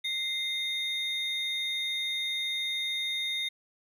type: tone pair together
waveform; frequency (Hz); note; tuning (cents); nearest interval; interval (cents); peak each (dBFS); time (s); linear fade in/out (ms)
triangle; 2093 / 3680; C7 / A#7; 0 / -23; minor seventh; 977; -33 / -29; 0.04-3.49; 10
effects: none